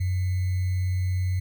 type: tone with sample-and-hold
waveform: sine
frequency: 91.8 Hz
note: F#2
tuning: 13 cents flat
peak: -22 dBFS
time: 0-1.4 s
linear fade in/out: 10 ms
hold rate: 2100 Hz
effects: none